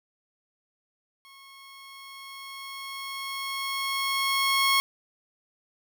15% pulse tone with level ramp, 1091 Hz, C#6, 28 cents flat, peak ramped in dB -43 to -13 dBFS, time 1.25-4.8 s, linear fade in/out 0 ms, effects none

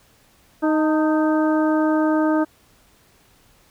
harmonic tone with a mistuned harmonic, 311.1 Hz, D#4, in tune, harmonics 1 / 2 / 3 / 4 / 5, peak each -17 / -23 / -27 / -29 / -31 dBFS, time 0.62-2.45 s, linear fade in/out 20 ms, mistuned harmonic 3, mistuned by -46 cents, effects pink hiss -56 dBFS RMS until 3.7 s

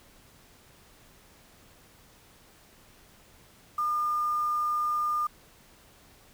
sine tone with quantisation, 1209 Hz, D6, 50 cents sharp, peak -25 dBFS, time 3.78-5.27 s, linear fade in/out 5 ms, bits 8, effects pink hiss -57 dBFS RMS until 6.33 s

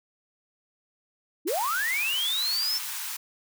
sine linear sweep, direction up, 264.4 to 5420 Hz, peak -25 dBFS, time 1.45-2.79 s, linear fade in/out 20 ms
white high-pass noise, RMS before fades -34 dBFS, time 1.47-3.17 s, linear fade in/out 10 ms, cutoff 840 Hz, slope 96 dB/octave
effects none

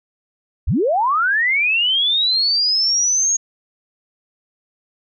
sine linear sweep, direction up, 35.43 to 6645 Hz, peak -14 dBFS, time 0.67-3.37 s, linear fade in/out 10 ms, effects none

